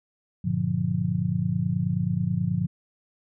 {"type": "chord", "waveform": "sine", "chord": "G minor seventh", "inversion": "none", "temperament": "just", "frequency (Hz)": [98, 117.6, 147, 176.4], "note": ["G2", "Bb2", "D3", "F3"], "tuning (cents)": [0, 16, 2, 18], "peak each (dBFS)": [-31, -29, -28, -26], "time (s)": [0.44, 2.67], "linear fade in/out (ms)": 10, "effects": []}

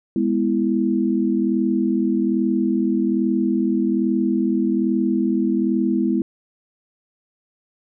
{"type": "chord", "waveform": "sine", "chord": "E major", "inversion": "first", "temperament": "just", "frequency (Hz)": [206, 247.2, 329.6], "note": ["G#3", "B3", "E4"], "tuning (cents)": [-14, 2, 0], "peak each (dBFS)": -21, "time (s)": [0.16, 6.22], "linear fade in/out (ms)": 2, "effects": []}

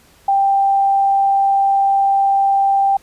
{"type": "tone with vibrato", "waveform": "sine", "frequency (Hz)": 788, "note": "G5", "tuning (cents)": 9, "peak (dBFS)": -11, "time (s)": [0.28, 2.97], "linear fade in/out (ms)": 5, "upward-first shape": "triangle", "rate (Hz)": 20, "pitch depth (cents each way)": 12, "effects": ["pink hiss -50 dBFS RMS until 3.02 s", "resampled to 32000 Hz"]}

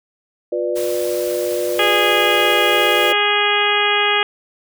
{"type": "chord", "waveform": "sine", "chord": "B diminished", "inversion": "second", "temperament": "just", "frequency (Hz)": [355.6, 493.9, 592.7], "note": ["F4", "B4", "D5"], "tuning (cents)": [31, 0, 16], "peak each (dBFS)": -22, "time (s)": [0.52, 3.13], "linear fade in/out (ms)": 5}
{"type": "noise", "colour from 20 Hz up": "white", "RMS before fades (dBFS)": -31, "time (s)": [0.75, 3.13], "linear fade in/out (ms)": 20}
{"type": "harmonic tone", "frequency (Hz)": 412.6, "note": "G#4", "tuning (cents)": -11, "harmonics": [1, 2, 3, 4, 5, 6, 7, 8], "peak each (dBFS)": [-22, -22, -22, -22, -22, -22, -22, -22], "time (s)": [1.79, 4.23], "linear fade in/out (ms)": 2}
{"effects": []}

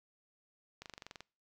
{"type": "slowing click train", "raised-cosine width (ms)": 0.2, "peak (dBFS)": -29, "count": 10, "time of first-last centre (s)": [0.82, 1.206], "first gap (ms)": 38, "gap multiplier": 1.03, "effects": ["noise-tail reverb RT60 0.4 s tail -26 dB re dry"]}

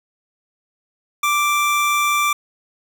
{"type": "tone", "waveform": "25% pulse", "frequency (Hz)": 1174.7, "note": "D6", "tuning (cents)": 0, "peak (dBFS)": -12, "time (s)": [1.23, 2.33], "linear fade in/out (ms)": 5, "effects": []}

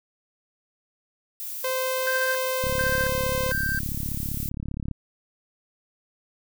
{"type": "noise", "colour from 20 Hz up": "violet", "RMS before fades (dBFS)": -34, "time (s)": [1.4, 4.49], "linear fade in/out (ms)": 0}
{"type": "tone", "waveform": "sawtooth", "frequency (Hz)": 518, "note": "C5", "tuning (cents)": -17, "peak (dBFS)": -21, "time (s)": [1.64, 3.52], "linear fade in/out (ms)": 5}
{"type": "tone bursts", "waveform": "triangle", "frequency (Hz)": 1568, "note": "G6", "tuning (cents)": 0, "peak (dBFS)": -23, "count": 3, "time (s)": [2.07, 3.79], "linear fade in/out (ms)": 2, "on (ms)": 280, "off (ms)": 440}
{"type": "click train", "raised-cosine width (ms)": 5, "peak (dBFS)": -19, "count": 81, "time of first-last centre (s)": [2.64, 4.913], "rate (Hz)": 35.2}
{"effects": []}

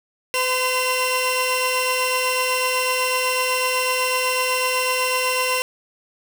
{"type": "tone cluster", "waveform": "sawtooth", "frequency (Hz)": [508, 1024, 2736], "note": ["B4", "C6", "F7"], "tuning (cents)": [49, -38, -36], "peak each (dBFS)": -20, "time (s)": [0.34, 5.62], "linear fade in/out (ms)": 0, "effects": []}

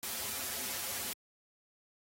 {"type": "noise with comb filter", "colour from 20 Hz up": "white", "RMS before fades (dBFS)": -38, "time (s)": [0.03, 1.13], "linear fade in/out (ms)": 0, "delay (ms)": 6.5, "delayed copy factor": -0.85, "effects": ["high-pass 80 Hz 12 dB/octave", "AAC 48 kbps"]}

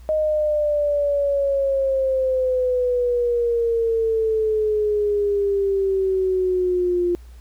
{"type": "exponential sweep", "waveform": "sine", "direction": "down", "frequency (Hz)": [622.3, 349.2], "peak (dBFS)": -17, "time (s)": [0.09, 7.15], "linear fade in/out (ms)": 0, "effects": ["added 60 Hz sine -39 dBFS peak until 7.4 s", "pink hiss -56 dBFS RMS until 7.4 s"]}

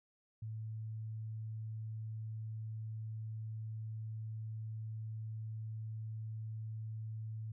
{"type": "tone", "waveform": "sine", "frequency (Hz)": 110, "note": "A2", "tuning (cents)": 0, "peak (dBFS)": -40, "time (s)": [0.42, 7.52], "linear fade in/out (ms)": 5, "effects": []}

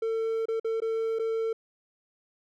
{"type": "tone with dropouts", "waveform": "triangle", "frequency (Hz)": 449.3, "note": "A4", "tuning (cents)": 36, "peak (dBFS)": -24, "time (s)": [0.02, 1.53], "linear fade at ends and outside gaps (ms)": 5, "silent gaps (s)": [[0.456, 0.484], [0.598, 0.645], [0.803, 0.819], [1.188, 1.194]], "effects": []}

